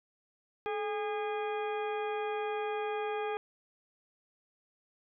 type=harmonic tone with a mistuned harmonic; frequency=408.7 Hz; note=G#4; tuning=28 cents flat; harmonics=1 / 2 / 3 / 4 / 5 / 6 / 8; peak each=-34 / -37 / -43 / -46 / -50 / -46 / -53 dBFS; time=0.66-3.37 s; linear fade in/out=0 ms; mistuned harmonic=1; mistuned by=+80 cents; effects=none